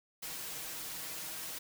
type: noise with comb filter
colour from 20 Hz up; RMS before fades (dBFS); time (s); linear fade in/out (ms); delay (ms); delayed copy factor
white; -42; 0.22-1.59; 10; 6.3; +0.7
effects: none